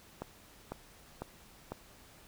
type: click train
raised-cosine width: 1 ms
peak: -24 dBFS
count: 4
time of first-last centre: 0.22-1.72 s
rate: 2 Hz
effects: pink hiss -58 dBFS RMS until 2.27 s